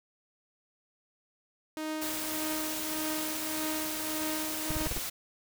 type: tone with tremolo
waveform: sawtooth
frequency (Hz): 311.1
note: D#4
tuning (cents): 0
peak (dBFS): -28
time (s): 1.77-4.87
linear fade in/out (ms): 0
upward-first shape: triangle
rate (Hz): 1.7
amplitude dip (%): 60
type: noise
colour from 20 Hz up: white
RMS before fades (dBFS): -36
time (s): 2.01-5.1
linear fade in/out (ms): 10
type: noise bursts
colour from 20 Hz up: brown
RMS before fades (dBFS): -30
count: 6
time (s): 4.7-4.981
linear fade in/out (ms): 5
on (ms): 21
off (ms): 31
effects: none